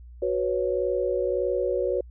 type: chord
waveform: sine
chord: F# suspended fourth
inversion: none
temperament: just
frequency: 370 / 493.3 / 555 Hz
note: F#4 / B4 / C#5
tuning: 0 / -2 / +2 cents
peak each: -27 dBFS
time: 0.22-2.01 s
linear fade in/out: 5 ms
effects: added 60 Hz sine -42 dBFS peak until 2.1 s